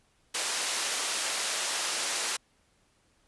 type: band-pass noise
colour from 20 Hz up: white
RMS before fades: -31 dBFS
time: 0.34-2.37 s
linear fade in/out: 10 ms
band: 440 to 8700 Hz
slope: 12 dB/octave
effects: pink hiss -68 dBFS RMS until 3.27 s + resampled to 24000 Hz